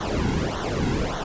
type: noise with flanger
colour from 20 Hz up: brown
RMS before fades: -25 dBFS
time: 0-1.24 s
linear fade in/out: 10 ms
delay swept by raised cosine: 0.4 to 1.7 ms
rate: 1.7 Hz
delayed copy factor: -0.85
effects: resampled to 16000 Hz